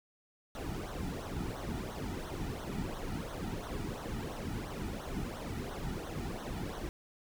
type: noise with flanger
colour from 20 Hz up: brown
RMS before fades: -39 dBFS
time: 0.55-6.89 s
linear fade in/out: 0 ms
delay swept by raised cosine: 0.4 to 1.9 ms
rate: 2.9 Hz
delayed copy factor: -0.75
effects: none